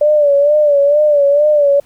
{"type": "tone with vibrato", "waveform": "sine", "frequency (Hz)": 583, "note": "D5", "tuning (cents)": -13, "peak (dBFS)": -7, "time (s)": [0.01, 1.8], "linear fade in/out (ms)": 5, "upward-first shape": "sine", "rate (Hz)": 2.2, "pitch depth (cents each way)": 66, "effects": ["pink hiss -52 dBFS RMS until 1.85 s"]}